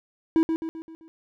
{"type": "tone with echo", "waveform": "triangle", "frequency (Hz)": 324.3, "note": "E4", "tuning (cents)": -28, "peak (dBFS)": -14, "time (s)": [0.36, 0.43], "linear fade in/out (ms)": 0, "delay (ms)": 130, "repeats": 5, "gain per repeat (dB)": -6, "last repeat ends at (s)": 1.08, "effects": []}